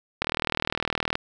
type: click train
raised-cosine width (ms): 0.3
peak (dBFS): -8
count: 38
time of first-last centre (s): 0.22-1.154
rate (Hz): 39.6
effects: none